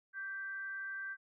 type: tone with frequency modulation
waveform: sine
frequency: 1568 Hz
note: G6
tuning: in tune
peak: -39 dBFS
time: 0.13-1.17 s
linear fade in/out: 50 ms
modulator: 417 Hz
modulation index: 0.26
effects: none